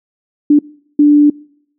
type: tone bursts at uneven times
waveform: sine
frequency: 293.7 Hz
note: D4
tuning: in tune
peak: -4 dBFS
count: 2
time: 0.5-0.59 / 0.99-1.3 s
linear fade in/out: 5 ms
effects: noise-tail reverb RT60 0.7 s tail -25 dB re dry